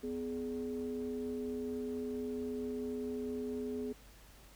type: ring-modulated tone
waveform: triangle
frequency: 84.3 Hz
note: E2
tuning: 39 cents sharp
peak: -31 dBFS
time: 0.03-3.93 s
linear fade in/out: 10 ms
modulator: 335 Hz
effects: added 50 Hz sine -59 dBFS peak until 4.55 s + pink hiss -60 dBFS RMS until 4.55 s